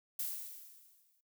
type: noise with exponential decay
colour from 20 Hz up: violet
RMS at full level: -36 dBFS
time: 0.19-1.21 s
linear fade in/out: 5 ms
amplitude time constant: 220 ms
effects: noise-tail reverb RT60 0.2 s tail -24 dB re dry